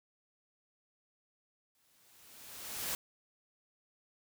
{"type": "noise with exponential growth", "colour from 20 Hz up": "white", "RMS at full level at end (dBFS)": -35, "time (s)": [1.75, 2.95], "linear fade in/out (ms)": 1, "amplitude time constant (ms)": 260, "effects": []}